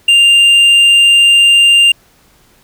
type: tone with hard clipping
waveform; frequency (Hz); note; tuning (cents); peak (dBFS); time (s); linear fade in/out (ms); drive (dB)
triangle; 2794; F7; 0; -5; 0.08-1.92; 5; 7
effects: pink hiss -49 dBFS RMS until 2.63 s